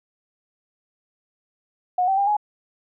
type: tone with pitch steps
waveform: sine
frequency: 726 / 772 / 799 / 837 Hz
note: F#5 / G5 / G5 / G#5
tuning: -33 / -27 / +33 / +13 cents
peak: -17 dBFS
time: 1.98-2.368 s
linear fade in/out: 5 ms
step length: 97 ms
effects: none